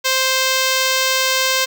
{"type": "tone", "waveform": "5% pulse", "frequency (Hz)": 523.3, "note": "C5", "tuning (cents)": 0, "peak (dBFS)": -3, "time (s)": [0.04, 1.66], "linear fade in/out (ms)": 20, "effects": []}